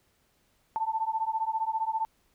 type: beating tone pair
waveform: sine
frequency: 880 / 895 Hz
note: A5 / A5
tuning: 0 / +29 cents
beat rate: 15 Hz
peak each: -30 dBFS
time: 0.76-2.05 s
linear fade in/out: 0 ms
effects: pink hiss -69 dBFS RMS until 2.34 s